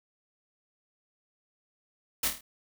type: noise with echo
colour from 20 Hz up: white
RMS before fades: -28 dBFS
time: 2.23-2.28 s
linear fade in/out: 5 ms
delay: 26 ms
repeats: 5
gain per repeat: -5 dB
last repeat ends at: 2.41 s
effects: none